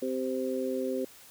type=harmonic tone; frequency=130 Hz; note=C3; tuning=11 cents flat; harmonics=2 / 3 / 4; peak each=-33 / -33 / -33 dBFS; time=0.02-1.05 s; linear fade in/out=5 ms; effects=white hiss -53 dBFS RMS until 1.3 s